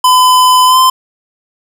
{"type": "tone with pitch glide", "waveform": "square", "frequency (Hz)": [1011, 1032.8], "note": ["B5", "C6"], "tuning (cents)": [40, -23], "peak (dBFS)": -5, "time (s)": [0.04, 0.9], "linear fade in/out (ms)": 5, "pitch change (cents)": 37, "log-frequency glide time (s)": [0.66, 0.78], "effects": []}